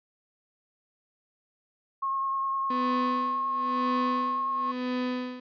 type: tone with vibrato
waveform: sine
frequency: 1082 Hz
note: C#6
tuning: 42 cents flat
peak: -26 dBFS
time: 2.02-4.72 s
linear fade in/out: 10 ms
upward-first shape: sine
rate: 9.8 Hz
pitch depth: 11 cents each way
type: tone with tremolo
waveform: 35% pulse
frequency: 250.9 Hz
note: B3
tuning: 28 cents sharp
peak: -25 dBFS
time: 2.7-5.4 s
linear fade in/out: 5 ms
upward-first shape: sine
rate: 0.98 Hz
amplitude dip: 90%
effects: resampled to 11025 Hz